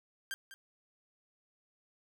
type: tone with echo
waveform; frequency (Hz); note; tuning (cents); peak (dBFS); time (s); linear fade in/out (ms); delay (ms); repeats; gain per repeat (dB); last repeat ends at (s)
sawtooth; 1585; G6; +19; -33; 0.31-0.34; 0; 200; 1; -12; 0.54
effects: none